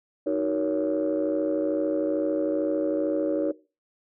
sine chord, D# minor seventh, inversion none, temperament just, 311.1 / 373.4 / 466.7 / 560 Hz, D#4 / F#4 / A#4 / C#5, 0 / +16 / +2 / +18 cents, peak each -26 / -30 / -29 / -26 dBFS, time 0.26-3.52 s, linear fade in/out 10 ms, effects noise-tail reverb RT60 0.3 s tail -19 dB re dry + tanh soft clip ceiling -16 dBFS

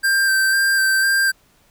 square tone with vibrato, 1574 Hz, G6, 7 cents sharp, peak -15 dBFS, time 0.03-1.32 s, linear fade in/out 20 ms, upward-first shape square, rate 2 Hz, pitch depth 16 cents each way, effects pink hiss -57 dBFS RMS until 1.7 s

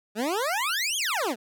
20% pulse exponential two-way sweep, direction up then down, 199.7 to 3417 to 199.7 Hz, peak -20 dBFS, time 0.15-1.36 s, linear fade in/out 50 ms, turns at 0.97 s, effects none

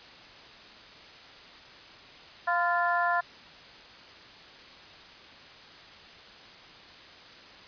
harmonic tone with a mistuned harmonic, 348.9 Hz, F4, 2 cents flat, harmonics 2 / 3 / 4 / 5, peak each -28 / -29 / -30 / -31 dBFS, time 2.47-3.21 s, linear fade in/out 10 ms, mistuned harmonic 3, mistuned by -34 cents, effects white hiss -49 dBFS RMS until 7.67 s + resampled to 11025 Hz

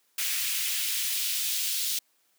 white noise with high-pass filter sweep, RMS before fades -29 dBFS, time 0.18-1.99 s, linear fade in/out 5 ms, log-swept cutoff 2200 to 3500 Hz, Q 1.4, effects white hiss -69 dBFS RMS until 2.38 s + high-pass 200 Hz 12 dB/octave

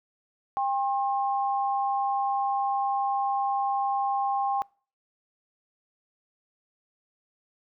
sine tone pair together, 799 / 1071.8 Hz, G5 / C6, +33 / +41 cents, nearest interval perfect fourth, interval 508 cents, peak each -25 / -30 dBFS, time 0.57-4.62 s, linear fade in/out 0 ms, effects noise-tail reverb RT60 0.4 s tail -25 dB re dry

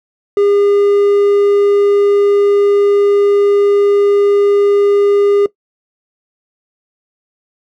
triangle tone, 405.3 Hz, G#4, 42 cents flat, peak -6 dBFS, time 0.37-5.46 s, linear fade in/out 2 ms, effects noise-tail reverb RT60 0.1 s tail -18 dB re dry

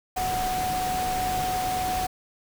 sine tone in noise, 740 Hz, F#5, in tune, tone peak -25 dBFS, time 0.16-2.07 s, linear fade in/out 10 ms, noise pink, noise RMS -32 dBFS, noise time 0.16-2.07 s, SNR +4 dB, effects none

